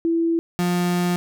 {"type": "tone pair in turn", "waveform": ["sine", "35% pulse"], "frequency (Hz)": [332.5, 176.85], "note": ["E4", "F3"], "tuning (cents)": [15, 22], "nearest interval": "major seventh", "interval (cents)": 1093, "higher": "first", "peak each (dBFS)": [-17, -17], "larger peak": "neither", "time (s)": [[0.05, 0.39], [0.59, 1.16]], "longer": "second", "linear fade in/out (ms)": 0, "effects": []}